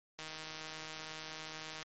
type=click train; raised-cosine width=0.2 ms; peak=-27 dBFS; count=258; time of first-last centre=0.19-1.827 s; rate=157 Hz; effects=MP3 32 kbps

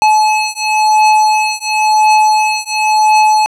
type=beating tone pair; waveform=square; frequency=858 / 858.95 Hz; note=A5 / A5; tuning=-44 / -42 cents; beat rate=0.95 Hz; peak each=-12 dBFS; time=0.02-3.46 s; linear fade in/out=0 ms; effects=low-pass 8000 Hz 12 dB/octave

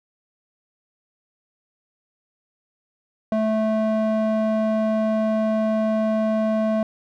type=tone with band-pass filter; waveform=square; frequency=218.4 Hz; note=A3; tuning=13 cents flat; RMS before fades=-21 dBFS; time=3.32-6.83 s; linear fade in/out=2 ms; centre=480 Hz; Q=8.8; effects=none

